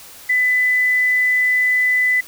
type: tone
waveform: sine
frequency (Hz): 2000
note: B6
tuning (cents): +21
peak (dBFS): -13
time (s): 0.29-2.21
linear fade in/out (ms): 10
effects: white hiss -40 dBFS RMS until 2.27 s